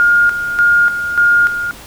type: tone with tremolo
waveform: sine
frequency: 1419 Hz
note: F6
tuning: 27 cents sharp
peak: -7 dBFS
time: 0-1.71 s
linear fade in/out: 0 ms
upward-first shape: square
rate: 1.7 Hz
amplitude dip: 65%
effects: pink hiss -35 dBFS RMS until 1.86 s